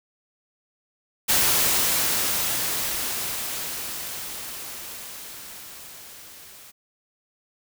white noise with level ramp, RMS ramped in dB -19 to -46 dBFS, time 1.28-6.72 s, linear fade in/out 20 ms, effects none

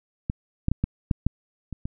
clicks, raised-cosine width 5 ms, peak -13 / -9 / -10 / -10 / -7 / -8 / -21 / -18 dBFS, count 8, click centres 0.299 / 0.684 / 0.716 / 0.84 / 1.112 / 1.266 / 1.727 / 1.855 s, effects none

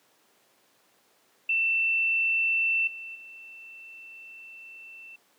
sine tone with level steps, 2678 Hz, E7, 27 cents sharp, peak -22 / -37 / -43 dBFS, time 1.49-5.16 s, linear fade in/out 5 ms, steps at 2.87 / 3.15 s, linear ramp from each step 5 ms, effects pink hiss -64 dBFS RMS until 5.38 s + high-pass 300 Hz 12 dB/octave

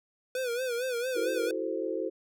square tone with vibrato, 493.9 Hz, B4, in tune, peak -30 dBFS, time 0.35-1.51 s, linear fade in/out 2 ms, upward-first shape sine, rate 4.4 Hz, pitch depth 100 cents each way
sine chord, F# half-diminished seventh, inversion third, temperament equal with one note detuned, 329.6 / 374.3 / 440 / 523.3 Hz, E4 / F#4 / A4 / C5, 0 / +20 / 0 / 0 cents, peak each -35 dBFS, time 1.15-2.1 s, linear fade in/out 20 ms
effects none

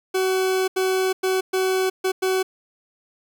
40% pulse tone bursts at uneven times, 376.4 Hz, F#4, 30 cents sharp, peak -18 dBFS, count 6, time 0.14-0.68 / 0.76-1.13 / 1.23-1.41 / 1.53-1.9 / 2.04-2.12 / 2.22-2.43 s, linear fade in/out 10 ms, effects none

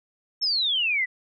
sine exponential sweep, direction down, 5460 to 1945 Hz, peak -21 dBFS, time 0.41-1.06 s, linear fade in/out 20 ms, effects none

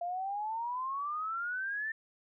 sine exponential sweep, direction up, 685 to 1800 Hz, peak -33 dBFS, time 0.01-1.92 s, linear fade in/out 5 ms, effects none

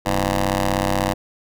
10% pulse ring-modulated tone, 96.1 Hz, G2, 34 cents flat, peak -7 dBFS, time 0.05-1.14 s, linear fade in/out 20 ms, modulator 414 Hz, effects none

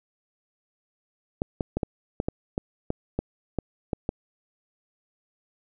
clicks, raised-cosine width 2 ms, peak -12 dBFS, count 12, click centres 1.419 / 1.608 / 1.77 / 1.832 / 2.201 / 2.285 / 2.579 / 2.904 / 3.19 / 3.587 / 3.932 / 4.091 s, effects none

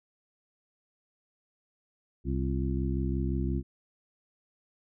harmonic tone with a mistuned harmonic, 65.7 Hz, C2, 8 cents sharp, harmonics 1 / 2 / 3 / 4 / 5, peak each -30 / -33 / -35 / -36 / -37 dBFS, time 2.24-3.63 s, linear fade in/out 50 ms, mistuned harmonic 5, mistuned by +78 cents, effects none

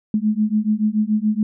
sine beating tone pair, 210.1 / 217.1 Hz, G#3 / A3, +20 / -23 cents, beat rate 7 Hz, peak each -19 dBFS, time 0.14-1.43 s, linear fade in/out 2 ms, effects none

